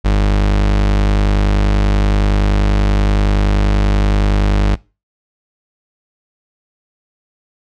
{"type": "tone", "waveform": "40% pulse", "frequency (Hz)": 50.5, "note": "G#1", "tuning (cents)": -48, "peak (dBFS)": -9, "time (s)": [0.04, 4.76], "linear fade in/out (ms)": 20, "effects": ["noise-tail reverb RT60 0.3 s tail -23 dB re dry", "low-pass 5000 Hz 12 dB/octave"]}